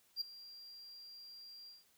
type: tone with ADSR envelope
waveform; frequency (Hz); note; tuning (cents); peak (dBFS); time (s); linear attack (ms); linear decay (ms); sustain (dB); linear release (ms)
triangle; 4756; D8; +21; -32; 0.16-1.85; 51; 8; -18; 170
effects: white hiss -71 dBFS RMS until 1.97 s